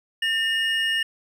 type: tone pair together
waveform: triangle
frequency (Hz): 1805.5 / 2866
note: A6 / F7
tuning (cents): +44 / +44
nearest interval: minor sixth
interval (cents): 800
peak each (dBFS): -22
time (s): 0.22-1.03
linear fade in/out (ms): 5
effects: none